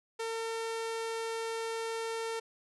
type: tone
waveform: sawtooth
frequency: 453.2 Hz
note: A#4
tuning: 49 cents flat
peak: -30 dBFS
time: 0.19-2.4 s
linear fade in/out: 10 ms
effects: resampled to 24000 Hz